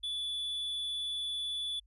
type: tone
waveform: triangle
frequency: 3453 Hz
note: A7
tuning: 33 cents flat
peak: -32 dBFS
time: 0.03-1.8 s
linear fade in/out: 10 ms
effects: added 50 Hz sine -61 dBFS peak until 1.86 s + resampled to 32000 Hz